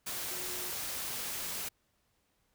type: tone in noise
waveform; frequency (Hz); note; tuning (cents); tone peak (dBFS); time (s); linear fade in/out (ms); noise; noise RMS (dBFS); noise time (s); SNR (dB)
sine; 361.8; F#4; -39; -48; 0.3-0.71; 10; white; -38; 0.06-1.69; -13
effects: pink hiss -75 dBFS RMS until 2.54 s